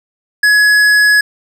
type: tone with tanh clipping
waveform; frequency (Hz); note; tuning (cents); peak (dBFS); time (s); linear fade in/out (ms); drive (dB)
sine; 1686; G#6; +26; -8; 0.43-1.21; 5; 13
effects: none